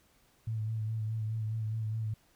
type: tone with vibrato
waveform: sine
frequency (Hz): 110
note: A2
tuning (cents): 0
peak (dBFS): -31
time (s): 0.47-2.14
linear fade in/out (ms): 5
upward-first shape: sine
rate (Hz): 4.8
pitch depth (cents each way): 33
effects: pink hiss -67 dBFS RMS until 2.35 s